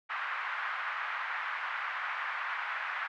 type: band-pass noise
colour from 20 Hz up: white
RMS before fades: -36 dBFS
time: 0.09-3.08 s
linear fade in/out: 20 ms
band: 990 to 1900 Hz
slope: 24 dB/octave
effects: none